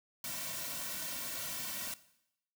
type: noise with comb filter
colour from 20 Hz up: white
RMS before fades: -40 dBFS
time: 0.24-1.94 s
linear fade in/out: 2 ms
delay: 2.4 ms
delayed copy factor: -0.85
effects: noise-tail reverb RT60 0.8 s tail -17 dB re dry